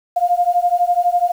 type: beating tone pair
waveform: sine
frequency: 700 / 712 Hz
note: F5 / F5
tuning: +4 / +33 cents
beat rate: 12 Hz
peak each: -16 dBFS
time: 0.16-1.32 s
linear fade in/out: 10 ms
effects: 7-bit